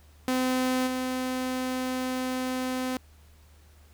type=tone with level steps; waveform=sawtooth; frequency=256.2 Hz; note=C4; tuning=36 cents flat; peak=-20 / -24 dBFS; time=0.28-2.97 s; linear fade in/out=0 ms; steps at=0.86 s; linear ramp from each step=20 ms; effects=added 75 Hz sine -53 dBFS peak until 3.93 s + pink hiss -61 dBFS RMS until 3.93 s